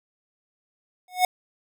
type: tone with exponential growth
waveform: square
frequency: 731 Hz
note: F#5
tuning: 21 cents flat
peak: -14 dBFS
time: 1.08-1.25 s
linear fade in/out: 2 ms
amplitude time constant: 35 ms
effects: none